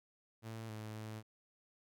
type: tone with pitch steps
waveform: sawtooth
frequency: 112.6 / 108.4 / 109.1 Hz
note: A2 / A2 / A2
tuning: +40 / -25 / -14 cents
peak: -40 dBFS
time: 0.42-1.23 s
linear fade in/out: 50 ms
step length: 270 ms
effects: none